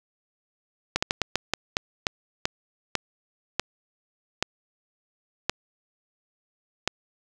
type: slowing click train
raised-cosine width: 0.2 ms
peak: -5 dBFS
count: 14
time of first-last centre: 0.96-6.876 s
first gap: 65 ms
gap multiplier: 1.29
effects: none